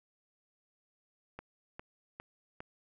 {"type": "click train", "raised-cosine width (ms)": 0.5, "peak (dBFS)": -28, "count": 4, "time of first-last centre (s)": [1.39, 2.605], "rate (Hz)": 2.47, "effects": []}